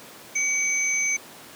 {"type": "tone pair together", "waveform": "sine", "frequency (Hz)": [2271, 6172], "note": ["C#7", "G8"], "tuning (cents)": [41, -28], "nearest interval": "octave + perfect fourth", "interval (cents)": 1731, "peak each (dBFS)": -24, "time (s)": [0.35, 1.17], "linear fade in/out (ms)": 10, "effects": ["pink hiss -44 dBFS RMS until 1.55 s", "high-pass 200 Hz 12 dB/octave"]}